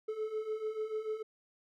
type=beating tone pair; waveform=triangle; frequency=429.2 / 436 Hz; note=A4 / A4; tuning=-43 / -16 cents; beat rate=6.8 Hz; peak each=-38 / -34 dBFS; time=0.08-1.23 s; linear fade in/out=10 ms; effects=none